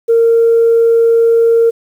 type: tone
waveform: sine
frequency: 460.6 Hz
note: A#4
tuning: 21 cents flat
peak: -5 dBFS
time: 0.08-1.71 s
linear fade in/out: 20 ms
effects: tanh soft clip ceiling -2 dBFS + 7-bit